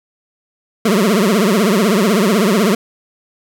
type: tone with vibrato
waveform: 25% pulse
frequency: 205.1 Hz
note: G#3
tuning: 21 cents flat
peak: -7 dBFS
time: 0.85-2.75 s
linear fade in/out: 5 ms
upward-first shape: triangle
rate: 16 Hz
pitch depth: 260 cents each way
effects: 8-bit